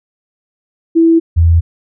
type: tone pair in turn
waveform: sine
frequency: 329.6 / 83.5 Hz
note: E4 / E2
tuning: 0 / +23 cents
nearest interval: 2 octaves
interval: 2377 cents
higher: first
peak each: -5 dBFS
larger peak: neither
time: 0.95-1.2 / 1.36-1.61 s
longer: neither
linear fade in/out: 20 ms
effects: none